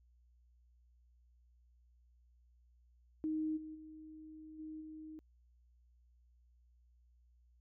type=tone with level steps; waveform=sine; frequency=312 Hz; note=D#4; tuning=5 cents sharp; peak=-34 / -45 / -50 / -44 / -47 dBFS; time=3.24-5.19 s; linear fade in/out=0 ms; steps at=3.56 / 3.74 / 4.58 / 4.8 s; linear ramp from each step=20 ms; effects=added 60 Hz sine -65 dBFS peak until 7.6 s